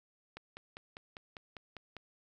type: click train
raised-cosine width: 0.3 ms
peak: -29 dBFS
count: 9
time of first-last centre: 0.37-1.967 s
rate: 5.01 Hz
effects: none